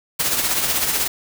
white noise with tremolo, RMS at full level -18 dBFS, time 0.19-1.08 s, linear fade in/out 10 ms, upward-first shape triangle, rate 16 Hz, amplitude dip 55%, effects none

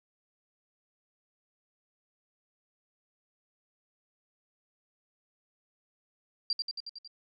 sine tone with echo, 4733 Hz, D8, 13 cents sharp, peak -26 dBFS, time 6.5-6.53 s, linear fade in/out 2 ms, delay 91 ms, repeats 6, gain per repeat -3 dB, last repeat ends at 7.076 s, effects none

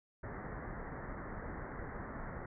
pink low-pass noise, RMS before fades -44 dBFS, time 0.23-2.46 s, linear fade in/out 5 ms, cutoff 2000 Hz, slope 96 dB/octave, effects none

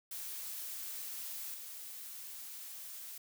blue noise with level steps, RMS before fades -43 / -47 dBFS, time 0.11-3.18 s, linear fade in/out 5 ms, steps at 1.54 s, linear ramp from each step 5 ms, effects none

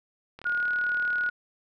click train, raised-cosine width 0.3 ms, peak -27 dBFS, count 35, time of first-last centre 0.39-1.289 s, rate 37.8 Hz
sine tone with pitch glide, 1436 to 1452.7 Hz, F6 to F#6, +48 to -32 cents, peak -24 dBFS, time 0.45-1.3 s, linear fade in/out 10 ms, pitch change +20 cents, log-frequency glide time 0.56-0.69 s
effects none

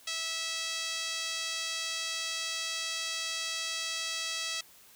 5% pulse tone with band-pass filter, 653 Hz, E5, 17 cents flat, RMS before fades -35 dBFS, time 0.07-4.61 s, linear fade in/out 5 ms, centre 3800 Hz, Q 0.74, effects white hiss -57 dBFS RMS until 4.95 s

